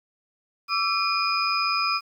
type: tone cluster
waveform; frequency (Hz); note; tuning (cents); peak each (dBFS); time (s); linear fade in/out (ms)
sine; 1152 / 1330 / 2442 / 4998; D6 / E6 / D#7 / D#8; -34 / +15 / -33 / +7; -27; 0.68-2.01; 50
effects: 9-bit